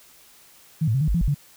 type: tone with pitch steps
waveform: sine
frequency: 158.7 / 110.1 / 134.5 / 154.6 / 51.1 / 169.7 / 46.78 / 143.6 Hz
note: D#3 / A2 / C3 / D#3 / G#1 / F3 / F#1 / D3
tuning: +35 / +2 / +48 / -11 / -27 / -49 / +20 / -39 cents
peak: -18 dBFS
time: 0.81-1.346 s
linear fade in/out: 10 ms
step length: 67 ms
effects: white hiss -52 dBFS RMS until 1.56 s